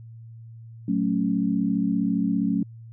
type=chord; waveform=sine; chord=F# minor; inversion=none; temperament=equal; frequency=185 / 220 / 277.2 Hz; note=F#3 / A3 / C#4; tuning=0 / 0 / 0 cents; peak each=-25 dBFS; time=0.88-2.63 s; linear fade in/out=5 ms; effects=added 114 Hz sine -40 dBFS peak until 2.92 s